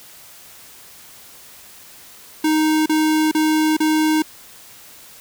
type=tone bursts; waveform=square; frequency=311.1 Hz; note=D#4; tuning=in tune; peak=-15 dBFS; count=4; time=2.44-4.222 s; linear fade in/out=5 ms; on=420 ms; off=34 ms; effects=white hiss -43 dBFS RMS until 5.2 s